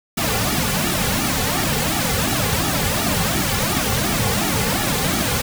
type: noise with flanger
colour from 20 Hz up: pink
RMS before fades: -20 dBFS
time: 0.17-5.42 s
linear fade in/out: 10 ms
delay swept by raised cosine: 1.9 to 3.2 ms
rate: 2.8 Hz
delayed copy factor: -0.9
effects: none